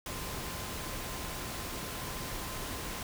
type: tone in noise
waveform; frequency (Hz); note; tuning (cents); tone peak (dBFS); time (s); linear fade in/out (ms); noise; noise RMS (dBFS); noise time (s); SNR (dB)
sine; 1037; C6; -16; -49; 0.06-3.03; 2; pink; -39; 0.06-3.03; -13
effects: none